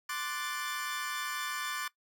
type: chord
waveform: sawtooth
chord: D dominant seventh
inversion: third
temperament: equal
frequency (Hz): 1046.5 / 1174.7 / 1480 / 1760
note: C6 / D6 / F#6 / A6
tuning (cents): 0 / 0 / 0 / 0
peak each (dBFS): -39 / -35 / -38 / -35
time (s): 0.09-1.88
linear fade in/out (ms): 5
effects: noise-tail reverb RT60 0.1 s tail -19 dB re dry